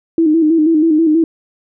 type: tone with vibrato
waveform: sine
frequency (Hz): 317.7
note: D#4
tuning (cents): +36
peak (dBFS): -8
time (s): 0.18-1.24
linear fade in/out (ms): 2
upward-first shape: square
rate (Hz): 6.2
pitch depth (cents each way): 63
effects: none